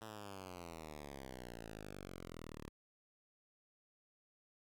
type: exponential sweep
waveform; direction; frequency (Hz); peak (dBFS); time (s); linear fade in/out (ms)
5% pulse; down; 112.3 to 35.84; -37; 0.01-2.69; 10
effects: none